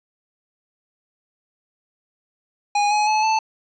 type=tone with pitch steps; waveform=square; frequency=823 / 841.3 / 859.9 / 879 Hz; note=G#5 / G#5 / A5 / A5; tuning=-16 / +22 / -40 / -2 cents; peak=-17 dBFS; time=2.75-3.39 s; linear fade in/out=5 ms; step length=160 ms; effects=resampled to 16000 Hz + 9-bit